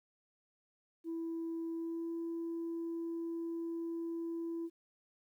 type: tone with pitch glide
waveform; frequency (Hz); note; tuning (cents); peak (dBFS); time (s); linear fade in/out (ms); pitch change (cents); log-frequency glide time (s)
sine; 330.2 to 333.7; E4 to E4; +3 to +21; -35; 1.04-4.7; 50; +18; 1.73-2.11
effects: tanh soft clip ceiling -34 dBFS + 12-bit